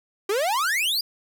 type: exponential sweep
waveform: 45% pulse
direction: up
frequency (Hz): 378.5 to 4993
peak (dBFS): -21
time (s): 0.29-1.01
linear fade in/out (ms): 5
effects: 10-bit